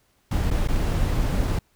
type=noise with dropouts; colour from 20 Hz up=brown; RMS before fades=-22 dBFS; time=0.31-1.59 s; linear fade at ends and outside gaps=5 ms; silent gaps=0.505-0.51 / 0.676-0.684 s; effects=pink hiss -65 dBFS RMS until 1.75 s